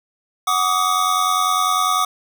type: tone cluster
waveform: square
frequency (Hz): 739 / 1155 / 1245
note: F#5 / D6 / D#6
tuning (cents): -2 / -29 / +1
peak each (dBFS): -25 / -20 / -20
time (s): 0.47-2.05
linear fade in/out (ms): 5
effects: none